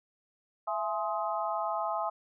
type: harmonic tone with a mistuned harmonic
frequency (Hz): 210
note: G#3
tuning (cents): +19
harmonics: 3 / 4 / 5 / 6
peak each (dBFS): -34 / -34 / -36 / -36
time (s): 0.67-2.1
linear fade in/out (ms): 10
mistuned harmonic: 3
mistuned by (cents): +100
effects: none